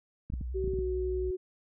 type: clicks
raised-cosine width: 5 ms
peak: -25 dBFS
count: 7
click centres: 0.301 / 0.338 / 0.412 / 0.642 / 0.677 / 0.737 / 0.789 s
type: tone with vibrato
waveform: sine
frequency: 61.74 Hz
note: B1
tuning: in tune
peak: -33 dBFS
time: 0.32-1.31 s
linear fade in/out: 5 ms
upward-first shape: triangle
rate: 11 Hz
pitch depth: 97 cents each way
type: tone with pitch glide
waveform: sine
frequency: 379.8 to 369.8 Hz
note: F#4 to F#4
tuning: +45 to -1 cents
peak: -30 dBFS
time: 0.54-1.37 s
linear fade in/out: 20 ms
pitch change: -46 cents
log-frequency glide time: 0.73-0.86 s
effects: none